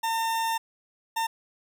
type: tone bursts at uneven times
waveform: 40% pulse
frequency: 906 Hz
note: A#5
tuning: 50 cents flat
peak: -24 dBFS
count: 2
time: 0.03-0.58 / 1.16-1.27 s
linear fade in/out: 10 ms
effects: none